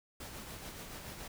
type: noise with tremolo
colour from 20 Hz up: pink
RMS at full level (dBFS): -45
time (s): 0.2-1.28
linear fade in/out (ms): 5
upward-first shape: sine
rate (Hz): 7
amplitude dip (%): 35
effects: none